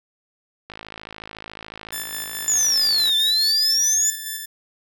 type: click train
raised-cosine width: 0.3 ms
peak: -19 dBFS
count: 130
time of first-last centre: 0.7-3.093 s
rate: 53.9 Hz
type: tone with tremolo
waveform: 5% pulse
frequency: 1757 Hz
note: A6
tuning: 3 cents flat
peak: -16 dBFS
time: 1.92-4.46 s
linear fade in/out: 10 ms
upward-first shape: square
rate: 4.7 Hz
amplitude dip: 35%
type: exponential two-way sweep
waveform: sine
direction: down then up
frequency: 7100 to 3520 to 7100 Hz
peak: -16 dBFS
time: 2.48-4.1 s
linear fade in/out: 0 ms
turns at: 3.16 s
effects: none